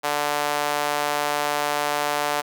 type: tone with high-pass filter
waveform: sawtooth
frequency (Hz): 146.83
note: D3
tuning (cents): 0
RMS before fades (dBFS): -24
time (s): 0.03-2.42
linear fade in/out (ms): 20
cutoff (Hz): 720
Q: 1.5
effects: none